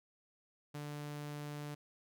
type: tone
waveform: sawtooth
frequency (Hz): 147.2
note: D3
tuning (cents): +4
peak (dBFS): -38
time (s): 0.74-1.75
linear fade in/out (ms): 10
effects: none